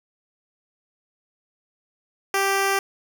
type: tone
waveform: 10% pulse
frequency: 392 Hz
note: G4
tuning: in tune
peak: -11 dBFS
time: 2.34-2.79 s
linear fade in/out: 2 ms
effects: none